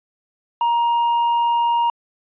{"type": "tone with tanh clipping", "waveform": "sine", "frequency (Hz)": 941, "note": "A#5", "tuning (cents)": 16, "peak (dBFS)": -16, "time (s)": [0.61, 1.9], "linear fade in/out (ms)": 2, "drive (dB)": 4, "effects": ["resampled to 8000 Hz"]}